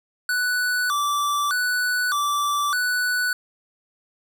square tone with vibrato, 1315 Hz, E6, 5 cents flat, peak -21 dBFS, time 0.29-3.33 s, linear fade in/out 2 ms, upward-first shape square, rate 0.82 Hz, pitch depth 210 cents each way, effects none

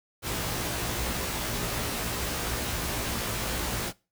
pink noise with comb filter, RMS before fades -31 dBFS, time 0.22-3.93 s, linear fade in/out 50 ms, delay 17 ms, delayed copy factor +0.9, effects noise-tail reverb RT60 0.3 s tail -22 dB re dry

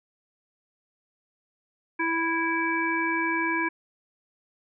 harmonic tone, 329.6 Hz, E4, in tune, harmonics 1 / 3 / 5 / 7, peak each -29 / -29 / -29 / -29 dBFS, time 1.99-3.69 s, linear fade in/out 10 ms, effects none

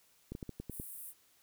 clicks, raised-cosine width 3 ms, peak -28 dBFS, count 7, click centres 0.32 / 0.351 / 0.428 / 0.493 / 0.6 / 0.697 / 0.799 s
pink high-pass noise, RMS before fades -47 dBFS, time 0.69-1.14 s, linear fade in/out 50 ms, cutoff 9200 Hz, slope 48 dB/octave
effects white hiss -68 dBFS RMS until 1.42 s

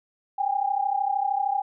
sine tone pair together, 784 / 817.1 Hz, G5 / G#5, 0 / -28 cents, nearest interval minor second, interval 72 cents, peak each -25 dBFS, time 0.38-1.62 s, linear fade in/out 10 ms, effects none

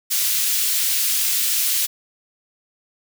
white high-pass noise, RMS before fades -20 dBFS, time 0.1-1.87 s, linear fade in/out 20 ms, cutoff 2700 Hz, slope 12 dB/octave, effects none

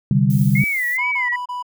sine chord, C suspended second, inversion none, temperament just, 130.81 / 147.16 / 196.22 Hz, C3 / D3 / G3, 0 / +4 / +2 cents, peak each -17 dBFS, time 0.11-0.64 s, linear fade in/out 2 ms
violet noise, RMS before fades -35 dBFS, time 0.3-0.97 s, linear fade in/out 0 ms
sine tone with vibrato, 2100 Hz, C7, 6 cents sharp, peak -18 dBFS, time 0.55-1.36 s, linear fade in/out 5 ms, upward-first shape sine, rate 2.3 Hz, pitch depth 150 cents each way
triangle tone bursts, 987 Hz, B5, 1 cent flat, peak -22 dBFS, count 4, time 0.98-1.627 s, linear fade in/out 10 ms, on 140 ms, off 29 ms
effects none

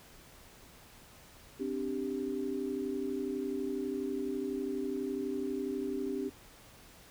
sine chord, C suspended second, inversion none, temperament equal, 261.6 / 293.7 / 392 Hz, C4 / D4 / G4, 0 / 0 / 0 cents, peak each -37 / -38 / -36 dBFS, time 1.59-6.3 s, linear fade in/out 20 ms, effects pink hiss -56 dBFS RMS until 7.1 s

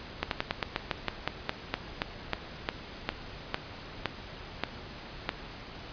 slowing click train, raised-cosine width 0.3 ms, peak -11 dBFS, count 19, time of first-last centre 0.23-5.291 s, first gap 82 ms, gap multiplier 1.13, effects pink hiss -44 dBFS RMS until 5.92 s + resampled to 11025 Hz

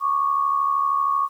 sine tone pair together, 1108.7 / 1181.6 Hz, C#6 / D6, 0 / +10 cents, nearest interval minor second, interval 110 cents, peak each -19 / -25 dBFS, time 0-1.29 s, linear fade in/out 50 ms, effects 9-bit

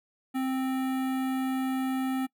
square tone with notch filter, 262.1 Hz, C4, 3 cents sharp, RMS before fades -29 dBFS, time 0.34-2.27 s, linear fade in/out 20 ms, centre 5400 Hz, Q 0.58, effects noise-tail reverb RT60 0.1 s tail -23 dB re dry

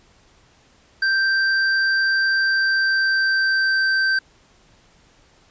square tone with pitch glide, 1568 to 1556.3 Hz, G6 to G6, 0 to -13 cents, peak -17 dBFS, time 1.02-4.19 s, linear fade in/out 5 ms, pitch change -13 cents, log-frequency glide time 2.42-3.82 s, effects pink hiss -55 dBFS RMS until 5.5 s + resampled to 16000 Hz

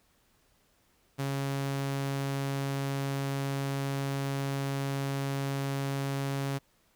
sawtooth tone, 137.9 Hz, C#3, 9 cents flat, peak -26 dBFS, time 1.18-6.59 s, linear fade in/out 20 ms, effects pink hiss -68 dBFS RMS until 6.95 s

